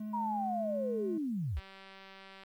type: tone with vibrato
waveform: triangle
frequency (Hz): 213.6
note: G#3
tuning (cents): +49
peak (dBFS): -35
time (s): 0-1.18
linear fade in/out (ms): 5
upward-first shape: triangle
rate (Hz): 15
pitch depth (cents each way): 12
type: linear sweep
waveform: sine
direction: down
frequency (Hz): 967 to 52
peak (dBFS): -32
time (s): 0.13-1.6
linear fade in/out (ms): 10
type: click train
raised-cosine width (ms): 0.3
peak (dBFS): -36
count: 168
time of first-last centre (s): 1.57-2.435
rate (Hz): 193
effects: 11-bit